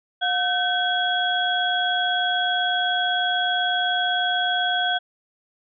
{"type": "tone cluster", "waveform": "sine", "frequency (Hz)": [718, 1531, 3323], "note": ["F5", "G6", "G#7"], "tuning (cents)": [48, -41, 0], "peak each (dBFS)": -24, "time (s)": [0.21, 4.99], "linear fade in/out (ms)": 20, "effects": []}